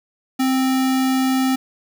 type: tone with sample-and-hold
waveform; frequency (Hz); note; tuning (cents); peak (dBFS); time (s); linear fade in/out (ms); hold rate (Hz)
sine; 261.6; C4; 0; -15; 0.39-1.56; 10; 1050
effects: none